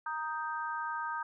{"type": "chord", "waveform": "sine", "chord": "Eb major", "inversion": "second", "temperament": "equal", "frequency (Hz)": [932.3, 1244.5, 1568], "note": ["Bb5", "Eb6", "G6"], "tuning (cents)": [0, 0, 0], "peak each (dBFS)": [-37, -38, -39], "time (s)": [0.06, 1.23], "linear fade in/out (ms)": 5, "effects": []}